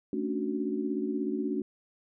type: chord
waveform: sine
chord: D major seventh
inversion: second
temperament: equal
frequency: 220 / 277.2 / 293.7 / 370 Hz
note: A3 / C#4 / D4 / F#4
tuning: 0 / 0 / 0 / 0 cents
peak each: -34 dBFS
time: 0.13-1.62 s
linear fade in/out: 2 ms
effects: none